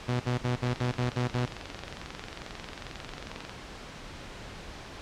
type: tone bursts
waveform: sawtooth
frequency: 123.47 Hz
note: B2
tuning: in tune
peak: -22 dBFS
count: 8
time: 0.08-1.46 s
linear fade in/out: 10 ms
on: 120 ms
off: 60 ms
type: click train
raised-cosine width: 0.2 ms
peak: -21 dBFS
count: 64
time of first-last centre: 0.67-3.495 s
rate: 22.3 Hz
effects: pink hiss -43 dBFS RMS until 5.01 s + low-pass 5000 Hz 12 dB/octave